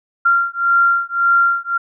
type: beating tone pair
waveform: sine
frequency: 1382 / 1383.8 Hz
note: F6 / F6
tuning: -19 / -16 cents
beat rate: 1.8 Hz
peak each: -15 dBFS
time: 0.25-1.78 s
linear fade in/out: 10 ms
effects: none